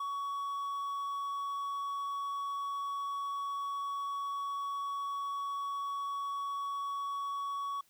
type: tone with hard clipping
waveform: triangle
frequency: 1123 Hz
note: C#6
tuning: 22 cents sharp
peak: -35 dBFS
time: 0-7.81 s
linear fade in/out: 5 ms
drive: 6 dB
effects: white hiss -68 dBFS RMS until 7.89 s

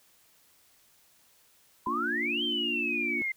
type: exponential two-way sweep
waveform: sine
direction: up then down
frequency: 979 to 3177 to 2078 Hz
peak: -28 dBFS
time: 1.86-3.32 s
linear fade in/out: 5 ms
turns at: 2.43 s
type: chord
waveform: sine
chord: Bb major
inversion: none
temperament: equal with one note detuned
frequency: 233.1 / 291.6 / 349.2 Hz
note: Bb3 / D4 / F4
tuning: 0 / -12 / 0 cents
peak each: -37 dBFS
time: 1.87-3.22 s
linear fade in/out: 0 ms
effects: white hiss -63 dBFS RMS until 3.36 s

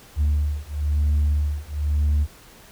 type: beating tone pair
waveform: sine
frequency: 73.42 / 74.42 Hz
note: D2 / D2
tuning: 0 / +24 cents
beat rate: 1 Hz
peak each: -20 / -20 dBFS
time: 0.16-2.27 s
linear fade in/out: 50 ms
effects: tanh soft clip ceiling -15 dBFS + pink hiss -48 dBFS RMS until 2.71 s

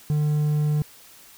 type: tone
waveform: triangle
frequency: 150 Hz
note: D3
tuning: 37 cents sharp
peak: -17 dBFS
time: 0.1-0.82 s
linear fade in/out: 0 ms
effects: white hiss -49 dBFS RMS until 1.37 s

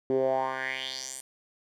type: tone with band-pass filter sweep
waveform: 10% pulse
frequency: 131.6 Hz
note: C3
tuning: 10 cents sharp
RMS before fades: -30 dBFS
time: 0.1-1.21 s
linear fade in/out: 2 ms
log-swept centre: 340 to 9600 Hz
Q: 4.1
effects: none

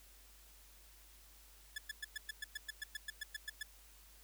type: tone bursts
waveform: sawtooth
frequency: 1722 Hz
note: A6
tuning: 38 cents flat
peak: -36 dBFS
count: 15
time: 1.76-3.63 s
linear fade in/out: 5 ms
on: 22 ms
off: 110 ms
effects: added 50 Hz sine -62 dBFS peak until 4.23 s + white hiss -63 dBFS RMS until 4.23 s

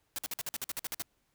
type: noise bursts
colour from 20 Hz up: white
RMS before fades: -36 dBFS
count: 12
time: 0.16-1.021 s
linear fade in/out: 0 ms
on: 25 ms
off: 51 ms
effects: pink hiss -75 dBFS RMS until 1.34 s

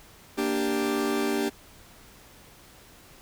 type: chord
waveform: 40% pulse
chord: G minor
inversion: first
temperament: equal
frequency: 233.1 / 293.7 / 392 Hz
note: Bb3 / D4 / G4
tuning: 0 / 0 / 0 cents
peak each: -30 / -28 / -27 dBFS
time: 0.37-1.5 s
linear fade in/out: 20 ms
effects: pink hiss -52 dBFS RMS until 3.21 s

